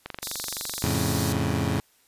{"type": "click train", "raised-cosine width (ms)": 0.3, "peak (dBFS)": -17, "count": 22, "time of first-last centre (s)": [0.06, 0.95], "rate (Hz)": 23.6}
{"type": "high-pass noise", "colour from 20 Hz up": "pink", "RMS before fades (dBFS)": -33, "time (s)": [0.22, 1.33], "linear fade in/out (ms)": 10, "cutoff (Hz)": 3600, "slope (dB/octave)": 96}
{"type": "chord", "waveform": "20% pulse", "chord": "F augmented", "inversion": "none", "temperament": "equal", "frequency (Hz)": [87.31, 110, 138.59], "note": ["F2", "A2", "C#3"], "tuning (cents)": [0, 0, 0], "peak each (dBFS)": -23, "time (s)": [0.84, 1.8], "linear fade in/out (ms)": 0}
{"effects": ["white hiss -62 dBFS RMS until 2.07 s", "resampled to 32000 Hz"]}